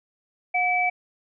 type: tone pair together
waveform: sine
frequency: 724.5 / 2300 Hz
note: F#5 / D7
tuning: -37 / -37 cents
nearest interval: octave + minor sixth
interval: 2000 cents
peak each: -23 / -22 dBFS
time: 0.54-0.9 s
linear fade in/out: 10 ms
effects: none